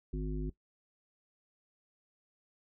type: harmonic tone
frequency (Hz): 51.3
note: G#1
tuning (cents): -21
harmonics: 1 / 3 / 5 / 7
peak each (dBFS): -35 / -40 / -42 / -43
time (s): 0.13-0.5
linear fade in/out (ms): 5
effects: noise-tail reverb RT60 0.1 s tail -17 dB re dry